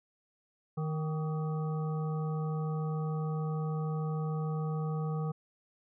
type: harmonic tone with a mistuned harmonic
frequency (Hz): 155.56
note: D#3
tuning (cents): 0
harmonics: 1 / 3 / 5 / 7 / 8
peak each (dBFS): -31 / -41 / -45 / -48 / -49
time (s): 0.77-5.32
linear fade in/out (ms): 10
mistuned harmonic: 7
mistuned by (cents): +75
effects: none